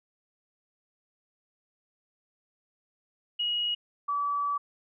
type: tone pair in turn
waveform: sine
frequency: 2896 / 1149.3 Hz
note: F#7 / D6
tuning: -38 / -38 cents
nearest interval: octave + major third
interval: 1600 cents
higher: first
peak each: -26 dBFS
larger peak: neither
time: 3.39-3.75 / 4.08-4.58 s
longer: second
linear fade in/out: 10 ms
effects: none